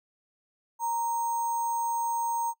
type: tone with sample-and-hold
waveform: sine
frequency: 932.3 Hz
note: A#5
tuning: in tune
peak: -26 dBFS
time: 0.79-2.54 s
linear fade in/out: 50 ms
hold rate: 7350 Hz
effects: noise-tail reverb RT60 0.1 s tail -22 dB re dry